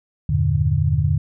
sine chord, E half-diminished seventh, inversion none, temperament equal, 82.41 / 98 / 116.54 / 146.83 Hz, E2 / G2 / Bb2 / D3, 0 / 0 / 0 / 0 cents, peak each -21 / -22 / -23 / -19 dBFS, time 0.29-1.18 s, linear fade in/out 5 ms, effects none

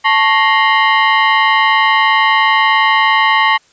sine tone with frequency modulation, 110.5 Hz, A2, 8 cents sharp, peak -8 dBFS, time 0.04-3.58 s, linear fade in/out 20 ms, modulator 992 Hz, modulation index 2.4, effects white hiss -51 dBFS RMS until 3.72 s + resampled to 16000 Hz

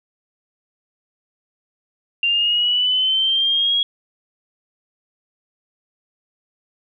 sine linear sweep, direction up, 2775 to 3322 Hz, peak -15 dBFS, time 2.23-3.83 s, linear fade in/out 2 ms, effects none

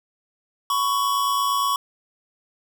square tone pair together, 1006.4 / 1115 Hz, B5 / C#6, +32 / +10 cents, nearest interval major second, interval 178 cents, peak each -28 / -21 dBFS, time 0.7-1.76 s, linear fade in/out 2 ms, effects none

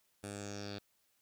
10% pulse tone with low-pass filter sweep, 101.5 Hz, G#2, 39 cents flat, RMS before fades -44 dBFS, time 0.23-0.79 s, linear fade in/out 10 ms, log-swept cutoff 9900 to 4100 Hz, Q 4.9, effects white hiss -75 dBFS RMS until 1.21 s

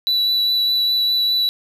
triangle tone with vibrato, 3951 Hz, B7, in tune, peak -14 dBFS, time 0.07-1.49 s, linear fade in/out 0 ms, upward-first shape triangle, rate 4.9 Hz, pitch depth 12 cents each way, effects none

